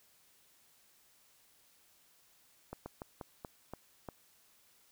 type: slowing click train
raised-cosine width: 1 ms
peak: -28 dBFS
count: 7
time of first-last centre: 2.73-4.087 s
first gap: 130 ms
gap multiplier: 1.22
effects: white hiss -67 dBFS RMS until 4.91 s

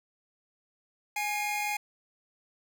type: tone cluster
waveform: 45% pulse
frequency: 831 / 2128 / 2448 Hz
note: G#5 / C7 / D#7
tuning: +1 / +29 / -29 cents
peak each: -32 / -35 / -35 dBFS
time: 1.16-1.77 s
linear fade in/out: 5 ms
effects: none

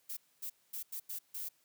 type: noise bursts at uneven times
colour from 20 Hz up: violet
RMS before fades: -41 dBFS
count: 6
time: 0.09-0.17 / 0.42-0.5 / 0.73-0.83 / 0.92-1 / 1.09-1.19 / 1.34-1.49 s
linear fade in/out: 10 ms
effects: white hiss -72 dBFS RMS until 1.64 s + high-pass 80 Hz 12 dB/octave

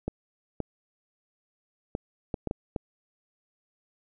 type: clicks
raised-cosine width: 2 ms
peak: -16 dBFS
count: 7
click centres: 0.08 / 0.603 / 1.951 / 2.342 / 2.473 / 2.511 / 2.762 s
effects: none

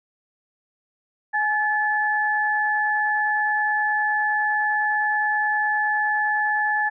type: tone pair together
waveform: sine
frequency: 842 / 1732.3 Hz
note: G#5 / A6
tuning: +24 / -27 cents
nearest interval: octave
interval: 1249 cents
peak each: -23 / -21 dBFS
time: 1.33-6.9 s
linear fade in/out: 20 ms
effects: none

